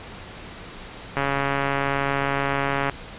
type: click train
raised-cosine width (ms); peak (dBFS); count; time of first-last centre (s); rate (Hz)
0.5; -8; 241; 1.17-2.897; 139
effects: pink hiss -39 dBFS RMS until 3.18 s + resampled to 8000 Hz